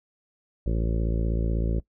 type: harmonic tone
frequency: 56.1 Hz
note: A1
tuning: 34 cents sharp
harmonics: 1 / 2 / 3 / 4 / 5 / 6 / 7 / 8 / 9 / 10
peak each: -24 / -31 / -33 / -36 / -41 / -37 / -40 / -41 / -43 / -43 dBFS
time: 0.66-1.8 s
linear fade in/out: 5 ms
effects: noise-tail reverb RT60 0.1 s tail -20 dB re dry